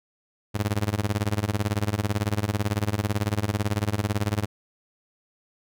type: tone with tremolo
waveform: sawtooth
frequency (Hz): 103.83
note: G#2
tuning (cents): 0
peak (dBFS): -16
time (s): 0.54-4.46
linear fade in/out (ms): 20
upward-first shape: sine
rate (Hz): 18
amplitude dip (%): 95
effects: none